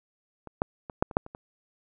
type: clicks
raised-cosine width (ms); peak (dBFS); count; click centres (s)
1; -27 / -10 / -23 / -7 / -25 / -6 / -28 / -26; 8; 0.473 / 0.619 / 0.898 / 1.025 / 1.112 / 1.169 / 1.264 / 1.349
effects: none